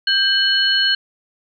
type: tone cluster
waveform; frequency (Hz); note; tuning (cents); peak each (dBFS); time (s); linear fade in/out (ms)
sine; 1584 / 2990 / 4297; G6 / F#7 / C8; +18 / +17 / +45; -18; 0.07-0.95; 5
effects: none